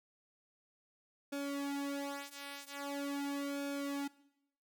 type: tone with flanger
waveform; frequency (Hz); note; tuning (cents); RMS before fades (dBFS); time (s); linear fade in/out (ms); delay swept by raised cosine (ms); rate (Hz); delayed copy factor
sawtooth; 281.9; C#4; +29; -40; 1.32-4.08; 10; 1 to 3.7; 0.43; -0.95
effects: noise-tail reverb RT60 0.8 s tail -20 dB re dry